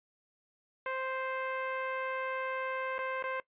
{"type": "tone with dropouts", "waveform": "15% pulse", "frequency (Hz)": 523.3, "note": "C5", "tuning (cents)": 0, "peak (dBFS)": -27, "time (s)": [0.86, 3.4], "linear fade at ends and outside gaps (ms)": 1, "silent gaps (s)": [[2.982, 2.989], [3.225, 3.239]], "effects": ["noise-tail reverb RT60 0.1 s tail -19 dB re dry", "resampled to 8000 Hz"]}